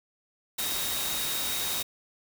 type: tone in noise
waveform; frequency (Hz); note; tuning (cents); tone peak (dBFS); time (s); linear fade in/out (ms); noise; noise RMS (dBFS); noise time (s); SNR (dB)
sine; 3758; A#7; +13; -35; 0.58-1.83; 10; white; -31; 0.58-1.83; -7
effects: none